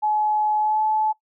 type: tone with pitch glide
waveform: sine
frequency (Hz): 850 to 863.9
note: G#5 to A5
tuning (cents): +40 to -32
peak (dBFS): -18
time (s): 0.02-1.13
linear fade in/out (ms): 20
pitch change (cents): +28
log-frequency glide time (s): 0.58-0.82
effects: noise-tail reverb RT60 0.1 s tail -19 dB re dry